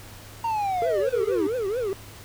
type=linear sweep; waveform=triangle; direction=down; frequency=932.3 to 291.1 Hz; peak=-21 dBFS; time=0.44-1.47 s; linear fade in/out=5 ms
type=tone with vibrato; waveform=triangle; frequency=442 Hz; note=A4; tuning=8 cents sharp; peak=-22 dBFS; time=0.82-1.93 s; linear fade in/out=0 ms; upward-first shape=triangle; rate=4.4 Hz; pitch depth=300 cents each way
effects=added 103 Hz sine -46 dBFS peak until 2.24 s + pink hiss -45 dBFS RMS until 2.24 s